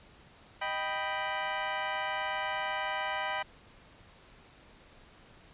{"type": "chord", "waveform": "20% pulse", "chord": "Eb augmented", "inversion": "none", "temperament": "equal", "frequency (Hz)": [622.3, 784, 987.8], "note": ["Eb5", "G5", "B5"], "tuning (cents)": [0, 0, 0], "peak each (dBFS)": [-33, -30, -30], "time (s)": [0.61, 3.43], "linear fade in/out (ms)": 10, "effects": ["pink hiss -57 dBFS RMS until 5.53 s", "resampled to 8000 Hz"]}